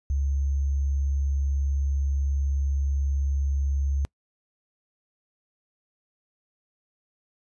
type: tone with sample-and-hold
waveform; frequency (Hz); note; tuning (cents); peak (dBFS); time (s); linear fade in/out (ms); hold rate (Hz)
sine; 69.3; C#2; 0; -22; 0.1-4.05; 0; 6300
effects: noise-tail reverb RT60 0.1 s tail -26 dB re dry + resampled to 24000 Hz

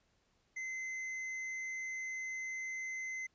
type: tone with hard clipping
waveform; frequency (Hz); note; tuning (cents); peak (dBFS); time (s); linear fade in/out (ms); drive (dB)
sine; 2057; C7; -30; -40; 0.56-3.27; 10; 7
effects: pink hiss -75 dBFS RMS until 3.34 s + resampled to 16000 Hz

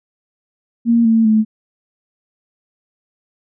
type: tone with pitch steps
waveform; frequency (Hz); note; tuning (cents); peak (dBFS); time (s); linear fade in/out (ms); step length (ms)
sine; 233.1 / 225.2 / 217.5; A#3 / A3 / A3; 0 / +40 / -20; -9; 0.85-1.45; 50; 200
effects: none

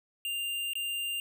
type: tone with dropouts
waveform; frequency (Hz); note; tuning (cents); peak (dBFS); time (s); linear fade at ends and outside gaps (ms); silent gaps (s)
square; 2794; F7; 0; -32; 0.25-1.2; 1; 0.734-0.754
effects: none

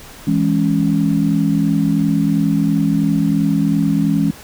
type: chord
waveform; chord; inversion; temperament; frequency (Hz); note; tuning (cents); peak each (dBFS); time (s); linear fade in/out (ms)
sine; C# minor; first; equal; 164.81 / 207.7 / 277.2; E3 / G#3 / C#4; 0 / 0 / 0; -17; 0.27-4.31; 5
effects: pink hiss -38 dBFS RMS until 4.43 s

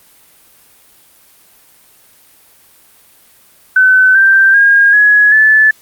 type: tone with pitch steps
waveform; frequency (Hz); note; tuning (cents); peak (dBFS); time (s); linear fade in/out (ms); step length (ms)
sine; 1517 / 1569.6 / 1624 / 1680.3 / 1738.6; F#6 / G6 / G#6 / G#6 / A6; +43 / +2 / -39 / +20 / -21; -4; 3.76-5.71; 5; 390
effects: white hiss -46 dBFS RMS until 5.81 s + Opus 32 kbps

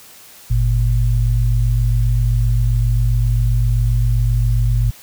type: tone pair together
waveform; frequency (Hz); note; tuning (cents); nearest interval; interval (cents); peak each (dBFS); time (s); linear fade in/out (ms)
sine; 49.02 / 116.6; G1 / A#2; +1 / +1; octave + minor third; 1500; -15; 0.5-4.91; 10
effects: white hiss -42 dBFS RMS until 5.02 s

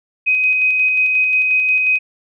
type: tone with tremolo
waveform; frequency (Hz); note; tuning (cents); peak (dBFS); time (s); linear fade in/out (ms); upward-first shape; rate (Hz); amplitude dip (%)
sine; 2516; D#7; +19; -11; 0.26-1.99; 20; square; 5.6; 25
effects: none

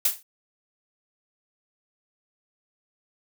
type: noise with exponential decay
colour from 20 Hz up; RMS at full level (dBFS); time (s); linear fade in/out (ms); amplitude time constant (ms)
blue; -17; 0.05-0.23; 5; 37
effects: none

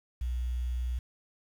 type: tone with quantisation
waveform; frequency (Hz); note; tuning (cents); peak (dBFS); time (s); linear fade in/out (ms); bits
sine; 61.3; B1; -12; -29; 0.21-0.99; 5; 9
effects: none

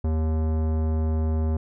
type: tone with tanh clipping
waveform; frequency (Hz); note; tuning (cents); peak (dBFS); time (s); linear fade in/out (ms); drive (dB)
sine; 79; D#2; +27; -23; 0.04-1.57; 5; 18
effects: none

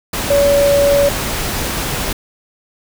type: tone in noise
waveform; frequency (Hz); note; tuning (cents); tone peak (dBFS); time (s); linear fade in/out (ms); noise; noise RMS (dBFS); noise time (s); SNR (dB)
sine; 567; C#5; +39; -9; 0.3-1.09; 5; pink; -20; 0.13-2.13; +8
effects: none

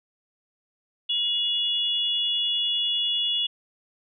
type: tone pair together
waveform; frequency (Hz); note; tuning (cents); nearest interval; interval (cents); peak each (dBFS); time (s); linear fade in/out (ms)
sine; 2875 / 3415; F7 / G#7; +50 / +48; minor third; 298; -25; 1.09-3.47; 10
effects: none

